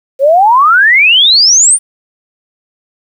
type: exponential sweep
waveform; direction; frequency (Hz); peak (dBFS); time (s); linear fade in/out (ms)
sine; up; 520 to 9430; -3; 0.19-1.79; 50
effects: 7-bit